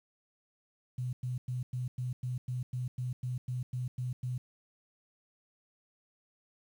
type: tone bursts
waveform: sine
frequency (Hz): 125.3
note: B2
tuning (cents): +25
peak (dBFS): -32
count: 14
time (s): 0.98-4.38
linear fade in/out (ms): 5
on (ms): 150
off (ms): 100
effects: 10-bit